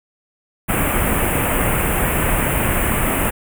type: band-stop noise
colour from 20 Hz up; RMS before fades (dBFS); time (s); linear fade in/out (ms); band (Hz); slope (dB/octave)
pink; -18; 0.68-3.31; 20; 2800 to 8500; 48
effects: none